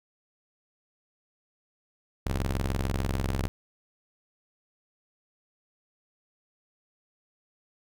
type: ring-modulated tone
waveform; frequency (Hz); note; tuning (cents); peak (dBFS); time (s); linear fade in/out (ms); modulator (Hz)
sawtooth; 66.6; C2; +31; -20; 2.26-3.48; 0; 23.2
effects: none